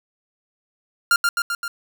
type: tone with echo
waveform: 45% pulse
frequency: 1398 Hz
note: F6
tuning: 1 cent sharp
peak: -13 dBFS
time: 1.11-1.16 s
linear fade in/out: 2 ms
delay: 130 ms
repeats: 4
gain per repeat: -3 dB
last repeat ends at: 1.68 s
effects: none